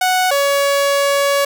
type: tone pair in turn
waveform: sawtooth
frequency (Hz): 739 / 562.4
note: F#5 / C#5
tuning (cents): -2 / +25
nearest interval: perfect fourth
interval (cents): 473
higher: first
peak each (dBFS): -9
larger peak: neither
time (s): 0.01-0.31 / 0.31-1.45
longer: second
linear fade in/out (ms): 5
effects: none